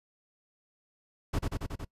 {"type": "noise with echo", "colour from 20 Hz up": "brown", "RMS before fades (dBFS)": -28, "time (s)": [1.33, 1.39], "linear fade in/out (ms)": 10, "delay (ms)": 92, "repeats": 5, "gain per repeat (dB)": -2, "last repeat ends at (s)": 1.85, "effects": ["noise-tail reverb RT60 0.1 s tail -23 dB re dry", "resampled to 32000 Hz"]}